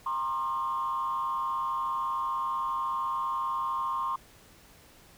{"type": "tone with frequency modulation", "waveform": "sine", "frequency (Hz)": 1067, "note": "C6", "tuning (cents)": 34, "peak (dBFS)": -27, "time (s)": [0.06, 4.16], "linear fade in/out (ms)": 5, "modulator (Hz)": 129, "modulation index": 0.77, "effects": ["tanh soft clip ceiling -23 dBFS", "pink hiss -56 dBFS RMS until 5.17 s"]}